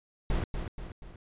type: noise with echo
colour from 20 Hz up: brown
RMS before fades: -28 dBFS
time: 0.3-0.44 s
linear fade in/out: 2 ms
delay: 240 ms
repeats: 3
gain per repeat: -6 dB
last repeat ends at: 1.16 s
effects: resampled to 8000 Hz